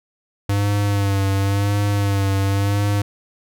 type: tone with vibrato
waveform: square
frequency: 99.9 Hz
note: G2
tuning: 33 cents sharp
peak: -17 dBFS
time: 0.49-3.02 s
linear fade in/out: 5 ms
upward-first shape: sine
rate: 0.94 Hz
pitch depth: 39 cents each way
effects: none